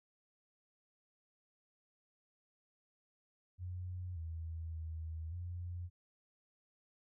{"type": "tone with pitch steps", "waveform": "sine", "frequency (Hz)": [90.2, 81.6, 80.4, 88], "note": ["F#2", "E2", "E2", "F2"], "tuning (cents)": [-44, -17, -43, 14], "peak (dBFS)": -40, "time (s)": [3.58, 5.9], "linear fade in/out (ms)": 50, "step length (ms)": 580, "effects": []}